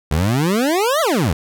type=exponential two-way sweep; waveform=25% pulse; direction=up then down; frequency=70 to 677 to 70 Hz; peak=-11 dBFS; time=0.11-1.33 s; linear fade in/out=5 ms; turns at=1.01 s; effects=none